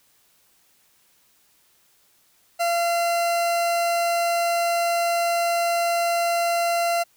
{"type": "tone", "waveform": "40% pulse", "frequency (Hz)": 685, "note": "F5", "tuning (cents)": -34, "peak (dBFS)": -19, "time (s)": [2.59, 7.04], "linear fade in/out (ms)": 20, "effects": ["white hiss -61 dBFS RMS until 7.16 s"]}